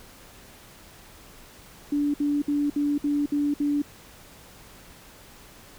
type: tone bursts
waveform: sine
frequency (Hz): 290.1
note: D4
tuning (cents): -21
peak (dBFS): -21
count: 7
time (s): 1.92-3.82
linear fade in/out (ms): 5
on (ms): 220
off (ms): 60
effects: pink hiss -49 dBFS RMS until 5.78 s